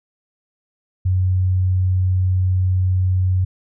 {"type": "tone", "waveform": "sine", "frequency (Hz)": 92.5, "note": "F#2", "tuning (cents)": 0, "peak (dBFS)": -14, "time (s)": [1.05, 3.45], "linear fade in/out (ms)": 10, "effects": []}